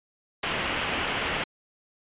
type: low-pass noise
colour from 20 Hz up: white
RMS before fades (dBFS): -29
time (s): 0.43-1.44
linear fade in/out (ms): 5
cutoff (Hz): 3200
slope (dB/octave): 48
effects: resampled to 8000 Hz